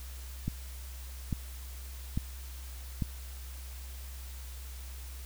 click train, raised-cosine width 5 ms, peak -18 dBFS, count 4, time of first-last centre 0.48-3.022 s, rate 1.18 Hz, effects added 64 Hz sine -41 dBFS peak until 5.25 s + white hiss -51 dBFS RMS until 5.25 s

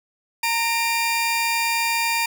sawtooth tone pair together, 922 / 2390 Hz, A#5 / D7, -19 / +30 cents, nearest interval octave + major third, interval 1649 cents, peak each -19 dBFS, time 0.43-2.26 s, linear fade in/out 5 ms, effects none

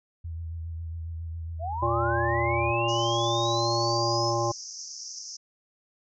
sine tone with vibrato, 82.41 Hz, E2, in tune, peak -32 dBFS, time 0.24-2.72 s, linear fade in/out 10 ms, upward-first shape sine, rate 7.3 Hz, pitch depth 35 cents each way
sine linear sweep, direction up, 614 to 5310 Hz, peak -30 dBFS, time 1.59-4.34 s, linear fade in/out 50 ms
harmonic tone, 116.54 Hz, A#2, in tune, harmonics 1 / 3 / 5 / 7 / 9, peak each -30 / -30 / -30 / -30 / -30 dBFS, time 1.82-4.52 s, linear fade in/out 10 ms
pink band-pass noise, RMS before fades -40 dBFS, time 2.88-5.37 s, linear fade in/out 10 ms, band 5100 to 6400 Hz, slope 96 dB/octave
effects none

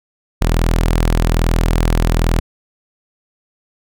sawtooth tone, 41.2 Hz, E1, in tune, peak -8 dBFS, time 0.41-2.4 s, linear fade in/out 10 ms, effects none

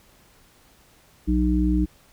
harmonic tone, 61.5 Hz, B1, 7 cents flat, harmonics 1 / 3 / 5, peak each -21 / -24 / -22 dBFS, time 1.27-1.86 s, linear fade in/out 20 ms, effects pink hiss -56 dBFS RMS until 2.12 s

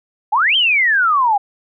sine exponential two-way sweep, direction up then down, 784 to 3227 to 784 Hz, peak -11 dBFS, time 0.32-1.38 s, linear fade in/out 10 ms, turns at 0.56 s, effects none

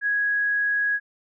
sine tone, 1661.2 Hz, G#6, in tune, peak -20 dBFS, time 0.01-1 s, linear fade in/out 50 ms, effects none

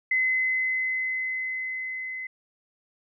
sine tone with level ramp, 2040 Hz, C7, 44 cents flat, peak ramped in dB -20 to -32 dBFS, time 0.11-2.27 s, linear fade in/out 5 ms, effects none

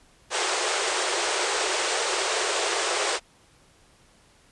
pink band-pass noise, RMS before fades -26 dBFS, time 0.3-3.2 s, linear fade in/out 50 ms, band 350 to 9100 Hz, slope 96 dB/octave, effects pink hiss -58 dBFS RMS until 4.51 s + resampled to 24000 Hz

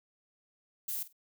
violet noise with echo, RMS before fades -36 dBFS, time 0.88-1.03 s, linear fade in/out 5 ms, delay 49 ms, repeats 2, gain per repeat -15 dB, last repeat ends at 1.128 s, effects none

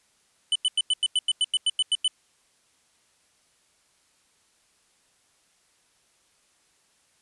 square tone bursts, 3000 Hz, F#7, 23 cents sharp, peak -20 dBFS, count 13, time 0.52-2.079 s, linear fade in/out 2 ms, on 35 ms, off 92 ms, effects white hiss -65 dBFS RMS until 7.21 s + resampled to 24000 Hz

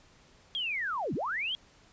sine linear two-way sweep, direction down then up, 3322 to 115.9 to 3322 Hz, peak -30 dBFS, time 0.55-1.55 s, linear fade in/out 0 ms, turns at 1.14 s, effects pink hiss -60 dBFS RMS until 1.92 s + resampled to 16000 Hz

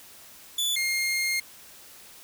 sawtooth tone pair in turn, 3467 / 2129 Hz, A7 / C7, -26 / +30 cents, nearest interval minor sixth, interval 844 cents, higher first, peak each -21 dBFS, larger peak neither, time 0.58-0.76 / 0.76-1.4 s, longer second, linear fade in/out 5 ms, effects white hiss -49 dBFS RMS until 2.23 s

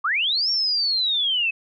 sine linear two-way sweep, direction up then down, 1088 to 5540 to 2553 Hz, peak -19 dBFS, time 0.04-1.51 s, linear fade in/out 10 ms, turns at 0.5 s, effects none

